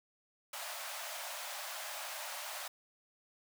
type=high-pass noise; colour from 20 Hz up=pink; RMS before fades=-43 dBFS; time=0.53-2.68 s; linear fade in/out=5 ms; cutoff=570 Hz; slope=96 dB/octave; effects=none